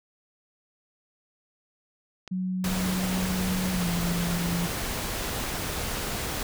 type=click; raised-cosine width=0.2 ms; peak=-22 dBFS; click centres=2.277 s
type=tone with pitch glide; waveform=sine; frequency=185 to 172.61 Hz; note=F#3 to F3; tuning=0 to -20 cents; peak=-26 dBFS; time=2.31-4.67 s; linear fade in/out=10 ms; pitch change=-120 cents; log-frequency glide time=3.74-3.86 s
type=noise; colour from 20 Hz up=pink; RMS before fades=-31 dBFS; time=2.64-6.43 s; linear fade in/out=2 ms
effects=none

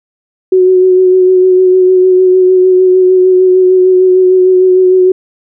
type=tone with vibrato; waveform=sine; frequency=370 Hz; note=F#4; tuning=in tune; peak=-3 dBFS; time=0.52-5.12 s; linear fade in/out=5 ms; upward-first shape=sine; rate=6.6 Hz; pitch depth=20 cents each way; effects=none

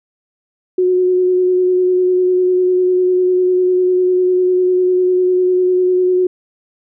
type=tone with vibrato; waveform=sine; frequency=365.4 Hz; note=F#4; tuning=22 cents flat; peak=-10 dBFS; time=0.78-6.27 s; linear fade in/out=5 ms; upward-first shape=square; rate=10 Hz; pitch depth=12 cents each way; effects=none

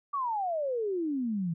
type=exponential sweep; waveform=sine; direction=down; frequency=1172 to 159.6 Hz; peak=-28 dBFS; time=0.13-1.54 s; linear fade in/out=10 ms; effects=none

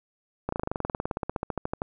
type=slowing click train; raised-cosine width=1 ms; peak=-14 dBFS; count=25; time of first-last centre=0.49-1.819 s; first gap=34 ms; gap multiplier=1.04; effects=none

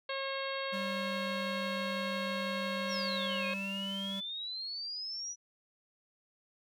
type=harmonic tone; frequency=542 Hz; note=C#5; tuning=39 cents flat; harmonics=1 / 2 / 3 / 4 / 5 / 6 / 7 / 8; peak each=-38 / -41 / -43 / -44 / -45 / -46 / -46 / -47 dBFS; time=0.09-3.54 s; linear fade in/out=5 ms
type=tone; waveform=square; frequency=196 Hz; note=G3; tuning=in tune; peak=-39 dBFS; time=0.72-4.21 s; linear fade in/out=20 ms
type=exponential two-way sweep; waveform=sine; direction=down then up; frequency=5920 to 2474 to 5920 Hz; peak=-37 dBFS; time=2.88-5.36 s; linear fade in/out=50 ms; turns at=3.46 s
effects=none

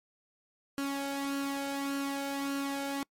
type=tone with flanger; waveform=sawtooth; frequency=277.9 Hz; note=C#4; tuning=4 cents sharp; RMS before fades=-34 dBFS; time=0.78-3.03 s; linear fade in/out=0 ms; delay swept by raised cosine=0.69 to 1.34 ms; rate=1.7 Hz; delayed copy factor=+0.55; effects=noise-tail reverb RT60 0.1 s tail -26 dB re dry + MP3 64 kbps

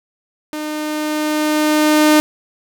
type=tone with level ramp; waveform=sawtooth; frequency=304.5 Hz; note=D#4; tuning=37 cents flat; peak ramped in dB=-19 to -4 dBFS; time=0.53-2.2 s; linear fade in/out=0 ms; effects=none

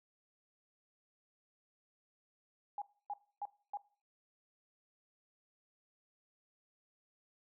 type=tone bursts; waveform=sine; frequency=818 Hz; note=G#5; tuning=26 cents flat; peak=-37 dBFS; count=4; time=2.78-3.772 s; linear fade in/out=2 ms; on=38 ms; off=280 ms; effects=noise-tail reverb RT60 0.4 s tail -20 dB re dry

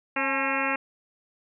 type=harmonic tone with a mistuned harmonic; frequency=270 Hz; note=C#4; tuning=45 cents flat; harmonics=1 / 2 / 3 / 4 / 5 / 6 / 7 / 8 / 9 / 10; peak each=-33 / -33 / -33 / -33 / -33 / -33 / -33 / -33 / -33 / -33 dBFS; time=0.16-0.76 s; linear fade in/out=5 ms; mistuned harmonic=3; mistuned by=+68 cents; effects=none

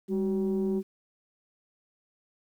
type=tone pair together; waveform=sine; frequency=200 / 377.5 Hz; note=G3 / F#4; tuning=+35 / +35 cents; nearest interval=major seventh; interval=1100 cents; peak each=-26 / -27 dBFS; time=0.08-0.83 s; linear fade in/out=50 ms; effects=tanh soft clip ceiling -21 dBFS + 10-bit

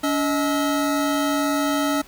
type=tone cluster; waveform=square; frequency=285.3 / 628 / 1303 Hz; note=C#4 / D#5 / E6; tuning=+50 / +16 / -20 cents; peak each=-22 / -27 / -28 dBFS; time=0.03-2.02 s; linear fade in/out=10 ms; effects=pink hiss -48 dBFS RMS until 2.07 s

